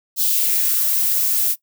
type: noise with high-pass filter sweep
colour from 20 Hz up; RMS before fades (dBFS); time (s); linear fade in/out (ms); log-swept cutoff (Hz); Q
violet; -18; 0.16-1.56; 50; 4000 to 280; 1.9
effects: noise-tail reverb RT60 0.1 s tail -20 dB re dry